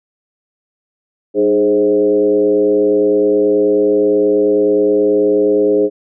sine tone with frequency modulation, 415.3 Hz, G#4, in tune, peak -9 dBFS, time 1.34-5.9 s, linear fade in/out 50 ms, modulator 109 Hz, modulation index 1, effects none

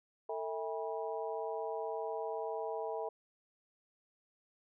harmonic tone with a mistuned harmonic, 161.9 Hz, E3, 31 cents flat, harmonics 3 / 4 / 5 / 6, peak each -39 / -41 / -43 / -45 dBFS, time 0.29-3.09 s, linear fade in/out 5 ms, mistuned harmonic 3, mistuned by -140 cents, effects none

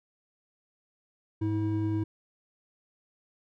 triangle tone pair together, 103.83 / 321.6 Hz, G#2 / E4, 0 / -43 cents, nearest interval octave + minor sixth, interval 1957 cents, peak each -27 dBFS, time 1.41-2.04 s, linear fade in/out 10 ms, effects none

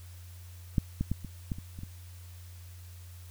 clicks, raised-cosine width 5 ms, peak -12 / -16 / -17 / -26 / -19 / -29 / -30 / -28 dBFS, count 8, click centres 0.782 / 1.01 / 1.116 / 1.247 / 1.518 / 1.585 / 1.789 / 1.834 s, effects added 88 Hz sine -45 dBFS peak until 3.3 s + white hiss -57 dBFS RMS until 3.3 s

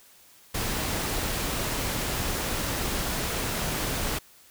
pink noise, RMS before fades -29 dBFS, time 0.54-4.19 s, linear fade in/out 10 ms, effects white hiss -55 dBFS RMS until 4.5 s

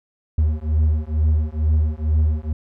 triangle beating tone pair, 76.1 / 78.3 Hz, D#2 / D#2, -38 / +11 cents, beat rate 2.2 Hz, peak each -17 dBFS, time 0.38-2.53 s, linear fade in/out 5 ms, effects none

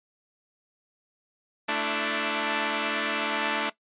5% pulse chord, A suspended fourth, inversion none, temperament equal with one note detuned, 220 / 293.7 / 334.2 Hz, A3 / D4 / E4, 0 / 0 / +24 cents, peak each -19 / -17 / -22 dBFS, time 1.68-3.7 s, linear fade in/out 10 ms, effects noise-tail reverb RT60 0.1 s tail -17 dB re dry + resampled to 8000 Hz

